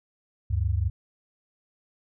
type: tone pair together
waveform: sine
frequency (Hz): 73.42 / 98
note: D2 / G2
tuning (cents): 0 / 0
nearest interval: perfect fourth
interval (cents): 500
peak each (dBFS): -25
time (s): 0.5-0.9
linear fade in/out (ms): 10
effects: none